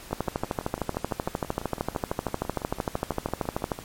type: two click trains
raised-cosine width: 1 ms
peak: -11 / -21 dBFS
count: 48 / 23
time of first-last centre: 0.13-3.718 / 0.11-3.789 s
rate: 13.1 / 5.98 Hz
effects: pink hiss -45 dBFS RMS until 3.84 s + MP3 64 kbps